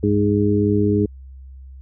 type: harmonic tone with a mistuned harmonic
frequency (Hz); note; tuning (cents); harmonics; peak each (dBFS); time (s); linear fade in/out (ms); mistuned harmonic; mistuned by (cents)
103.2; G#2; -10; 1 / 2 / 3 / 4; -20 / -20 / -20 / -20; 0.03-1.06; 5; 1; -47
effects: added 66 Hz sine -36 dBFS peak until 1.81 s